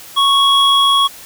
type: tone pair together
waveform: triangle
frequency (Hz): 1108.7 / 3325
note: C#6 / G#7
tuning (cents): 0 / +1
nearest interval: octave + perfect fifth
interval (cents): 1901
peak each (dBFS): -10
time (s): 0.16-1.08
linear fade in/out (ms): 20
effects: white hiss -36 dBFS RMS until 1.25 s